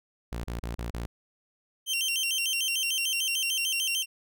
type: tone bursts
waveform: sawtooth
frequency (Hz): 58.27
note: A#1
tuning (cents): 0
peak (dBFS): -28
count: 5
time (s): 0.32-1.06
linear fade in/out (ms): 0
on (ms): 120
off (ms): 35
type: tone with vibrato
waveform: sawtooth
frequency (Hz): 2931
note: F#7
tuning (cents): -17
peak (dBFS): -23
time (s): 1.86-4.06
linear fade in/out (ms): 50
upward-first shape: square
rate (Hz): 6.7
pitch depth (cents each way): 110
effects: none